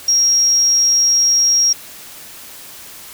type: tone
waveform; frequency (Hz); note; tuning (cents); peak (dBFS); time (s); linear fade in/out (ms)
sine; 5610; F8; +7; -10; 0.08-1.73; 5
effects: white hiss -36 dBFS RMS until 3.13 s